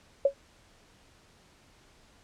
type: tone with exponential decay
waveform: sine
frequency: 554.4 Hz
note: C#5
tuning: in tune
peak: -15 dBFS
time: 0.25-0.34 s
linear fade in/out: 5 ms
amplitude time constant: 18 ms
effects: pink hiss -60 dBFS RMS until 2.23 s + low-pass 8000 Hz 12 dB/octave